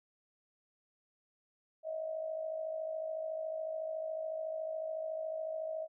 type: tone with amplitude modulation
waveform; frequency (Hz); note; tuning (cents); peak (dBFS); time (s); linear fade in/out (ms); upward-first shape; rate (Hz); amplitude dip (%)
sine; 637; D#5; +41; -33; 1.83-5.88; 50; sine; 53.9; 60
effects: none